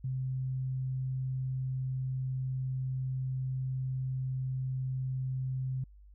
sine tone, 130.4 Hz, C3, 5 cents flat, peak -31 dBFS, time 0.04-5.84 s, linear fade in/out 5 ms, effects added 50 Hz sine -52 dBFS peak until 6.14 s

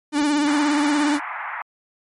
45% pulse tone with vibrato, 293.7 Hz, D4, in tune, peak -17 dBFS, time 0.12-1.2 s, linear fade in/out 50 ms, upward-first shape triangle, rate 17 Hz, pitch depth 69 cents each way
pink band-pass noise, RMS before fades -30 dBFS, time 0.47-1.62 s, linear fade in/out 2 ms, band 770 to 2200 Hz, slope 48 dB/octave
effects MP3 48 kbps

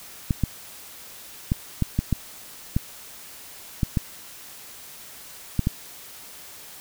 clicks, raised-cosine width 5 ms, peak -8 dBFS, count 11, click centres 0.308 / 0.437 / 1.519 / 1.823 / 1.99 / 2.127 / 2.765 / 3.832 / 3.972 / 5.593 / 5.671 s, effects white hiss -43 dBFS RMS until 6.8 s

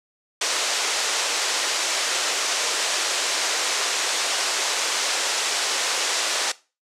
white band-pass noise, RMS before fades -24 dBFS, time 0.41-6.52 s, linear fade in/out 5 ms, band 380 to 7500 Hz, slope 24 dB/octave, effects noise-tail reverb RT60 0.3 s tail -19 dB re dry + low-pass 12000 Hz 12 dB/octave

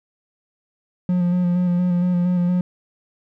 triangle tone with vibrato, 177.8 Hz, F3, 31 cents sharp, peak -14 dBFS, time 1.09-2.61 s, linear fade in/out 2 ms, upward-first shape square, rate 4.3 Hz, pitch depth 20 cents each way, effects none

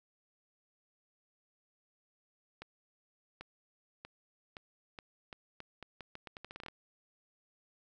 accelerating click train, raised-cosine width 0.3 ms, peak -29 dBFS, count 19, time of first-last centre 2.62-6.684 s, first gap 790 ms, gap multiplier 0.81, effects none

